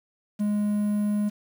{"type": "tone with quantisation", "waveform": "triangle", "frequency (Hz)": 207.7, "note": "G#3", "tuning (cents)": 0, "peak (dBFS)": -20, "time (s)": [0.39, 1.3], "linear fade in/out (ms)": 20, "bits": 8, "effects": []}